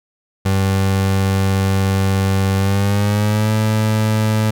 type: tone with pitch glide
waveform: 30% pulse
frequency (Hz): 96.7 to 108.54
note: G2 to A2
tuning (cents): -23 to -23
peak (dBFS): -11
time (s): 0.45-4.51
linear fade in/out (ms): 10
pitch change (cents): +200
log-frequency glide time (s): 2.57-3.52
effects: none